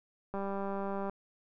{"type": "click train", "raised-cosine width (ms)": 1, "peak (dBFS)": -24, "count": 150, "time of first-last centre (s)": [0.34, 1.096], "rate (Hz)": 197, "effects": []}